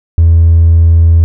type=tone with hard clipping; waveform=sine; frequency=82.9 Hz; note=E2; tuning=10 cents sharp; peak=-3 dBFS; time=0.18-1.24 s; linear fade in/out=0 ms; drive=1 dB; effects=none